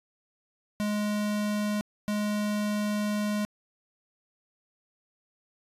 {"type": "tone pair in turn", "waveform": "square", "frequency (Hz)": [208.8, 208.8], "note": ["G#3", "G#3"], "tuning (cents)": [10, 10], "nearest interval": "unison", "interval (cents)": 0, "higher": "neither", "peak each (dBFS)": -27, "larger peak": "neither", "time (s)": [[0.8, 1.81], [2.08, 3.45]], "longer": "second", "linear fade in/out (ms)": 0, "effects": ["resampled to 32000 Hz"]}